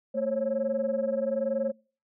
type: tone cluster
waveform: sine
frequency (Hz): 223.5 / 536 / 557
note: A3 / C5 / C#5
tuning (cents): +27 / +42 / +8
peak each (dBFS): -32 / -27 / -29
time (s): 0.14-1.72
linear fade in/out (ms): 20
effects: noise-tail reverb RT60 0.4 s tail -26 dB re dry + tanh soft clip ceiling -19 dBFS